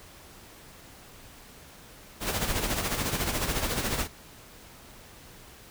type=noise with tremolo; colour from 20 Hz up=pink; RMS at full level=-27 dBFS; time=2.2-4.08 s; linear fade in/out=50 ms; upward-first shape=sine; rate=14 Hz; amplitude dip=55%; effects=pink hiss -50 dBFS RMS until 5.7 s